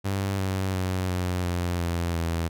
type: tone with pitch steps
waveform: sawtooth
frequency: 97.8 / 95.24 / 92.74 / 90.31 / 87.94 / 85.63 / 83.39 Hz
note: G2 / G2 / F#2 / F#2 / F2 / F2 / E2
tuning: -4 / -49 / +5 / -41 / +13 / -34 / +21 cents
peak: -21 dBFS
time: 0.04-2.49 s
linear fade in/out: 20 ms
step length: 350 ms
effects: none

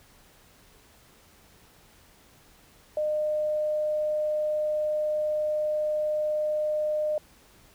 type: tone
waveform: sine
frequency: 608 Hz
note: D#5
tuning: 40 cents flat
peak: -24 dBFS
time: 2.97-7.18 s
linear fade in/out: 2 ms
effects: pink hiss -57 dBFS RMS until 7.74 s

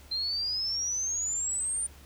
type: exponential sweep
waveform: sine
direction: up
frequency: 4107 to 9130 Hz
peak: -28 dBFS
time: 0.11-1.87 s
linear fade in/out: 10 ms
effects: added 70 Hz sine -51 dBFS peak until 2.05 s + pink hiss -55 dBFS RMS until 2.05 s

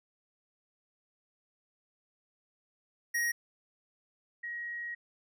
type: tone pair in turn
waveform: square / sine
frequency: 1886 / 1894.6 Hz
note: A#6 / A#6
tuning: +20 / +28 cents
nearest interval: unison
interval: 8 cents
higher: second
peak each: -29 / -36 dBFS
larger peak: first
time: 3.14-3.32 / 4.43-4.95 s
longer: second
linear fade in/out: 10 ms
effects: none

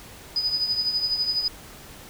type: tone with tremolo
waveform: sine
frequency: 4978 Hz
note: D#8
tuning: in tune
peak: -19 dBFS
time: 0.36-1.48 s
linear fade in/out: 2 ms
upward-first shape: triangle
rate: 12 Hz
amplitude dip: 70%
effects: pink hiss -44 dBFS RMS until 2.09 s

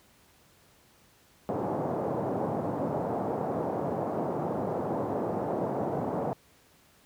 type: band-pass noise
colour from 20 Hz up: white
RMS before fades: -31 dBFS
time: 1.49-6.33 s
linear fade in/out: 0 ms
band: 110 to 770 Hz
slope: 24 dB/octave
effects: pink hiss -61 dBFS RMS until 7.05 s + high-pass 60 Hz 12 dB/octave

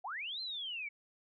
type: linear two-way sweep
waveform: sine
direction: up then down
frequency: 658 to 4186 to 2208 Hz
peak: -38 dBFS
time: 0.04-0.89 s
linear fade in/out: 10 ms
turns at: 0.41 s
effects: none

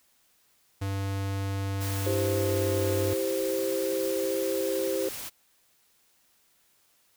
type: tone with pitch glide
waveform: square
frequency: 98 to 96.76 Hz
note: G2 to G2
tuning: 0 to -22 cents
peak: -29 dBFS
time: 0.81-3.14 s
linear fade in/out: 10 ms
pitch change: -22 cents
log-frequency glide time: 2.4-2.55 s
type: noise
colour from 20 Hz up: white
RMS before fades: -38 dBFS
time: 1.8-5.3 s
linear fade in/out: 20 ms
type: chord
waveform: sine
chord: C major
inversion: first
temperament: equal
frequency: 329.6 / 392 / 523.3 Hz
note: E4 / G4 / C5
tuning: 0 / 0 / 0 cents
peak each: -33 / -30 / -29 dBFS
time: 2.06-5.09 s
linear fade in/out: 5 ms
effects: white hiss -66 dBFS RMS until 7.16 s

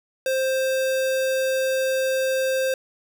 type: tone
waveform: square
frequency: 526 Hz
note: C5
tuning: 9 cents sharp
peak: -21 dBFS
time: 0.26-2.74 s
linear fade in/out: 2 ms
effects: none

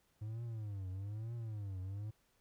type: tone with vibrato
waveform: triangle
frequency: 104.6 Hz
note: G#2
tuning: 13 cents sharp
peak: -38 dBFS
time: 0.21-2.11 s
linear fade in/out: 10 ms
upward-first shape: triangle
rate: 1.1 Hz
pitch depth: 230 cents each way
effects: pink hiss -75 dBFS RMS until 2.4 s

